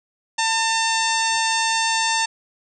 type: harmonic tone with a mistuned harmonic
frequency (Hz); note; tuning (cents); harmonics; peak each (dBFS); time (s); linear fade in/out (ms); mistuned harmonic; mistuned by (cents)
899; A5; +37; 1 / 2 / 3 / 4 / 5 / 6 / 7 / 8 / 9; -22 / -25 / -27 / -28 / -29 / -30 / -30 / -31 / -32; 0.38-2.26; 10; 9; +57
effects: none